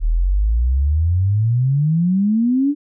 sine exponential sweep, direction up, 37.61 to 296.8 Hz, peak -13 dBFS, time 0-2.75 s, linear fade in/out 50 ms, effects none

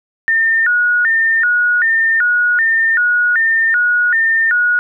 sine tone with vibrato, 1621 Hz, G#6, 42 cents flat, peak -10 dBFS, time 0.28-4.79 s, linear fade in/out 0 ms, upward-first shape square, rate 1.3 Hz, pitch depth 190 cents each way, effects none

